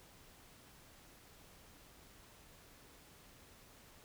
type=silence; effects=pink hiss -61 dBFS RMS until 4.04 s